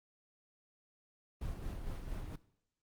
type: noise with tremolo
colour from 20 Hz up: brown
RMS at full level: -39 dBFS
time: 1.41-2.36 s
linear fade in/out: 5 ms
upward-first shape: sine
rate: 4.4 Hz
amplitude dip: 45%
effects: noise-tail reverb RT60 0.7 s tail -18 dB re dry + Opus 24 kbps